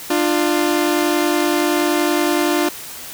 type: tone pair together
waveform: sawtooth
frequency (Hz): 298.6 / 349.2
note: D4 / F4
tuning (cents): +29 / 0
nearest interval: minor third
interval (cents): 271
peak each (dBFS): -14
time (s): 0.1-2.69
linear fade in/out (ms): 5
effects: white hiss -33 dBFS RMS until 3.13 s